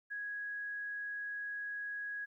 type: tone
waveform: sine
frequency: 1661.2 Hz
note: G#6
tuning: in tune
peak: -38 dBFS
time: 0.1-2.26 s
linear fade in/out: 20 ms
effects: 13-bit